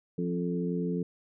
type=harmonic tone with a mistuned harmonic; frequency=87.31 Hz; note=F2; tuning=in tune; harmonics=2 / 3 / 4 / 5; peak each=-30 / -35 / -38 / -35 dBFS; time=0.18-1.03 s; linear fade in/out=5 ms; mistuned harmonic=3; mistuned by=+24 cents; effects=none